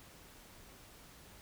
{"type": "silence", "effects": ["pink hiss -57 dBFS RMS until 1.41 s"]}